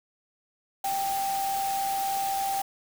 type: tone in noise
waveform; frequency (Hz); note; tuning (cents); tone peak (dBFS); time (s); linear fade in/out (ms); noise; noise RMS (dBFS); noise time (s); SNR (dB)
sine; 784; G5; 0; -26; 0.84-2.62; 5; white; -36; 0.84-2.62; +7
effects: none